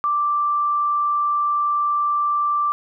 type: tone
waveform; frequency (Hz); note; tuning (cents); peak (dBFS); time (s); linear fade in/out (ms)
sine; 1174.7; D6; 0; -17; 0.04-2.72; 0
effects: none